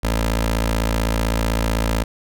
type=tone with notch filter; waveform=15% pulse; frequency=55.8 Hz; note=A1; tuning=25 cents sharp; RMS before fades=-20 dBFS; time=0.03-2.04 s; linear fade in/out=10 ms; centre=140 Hz; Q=0.91; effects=none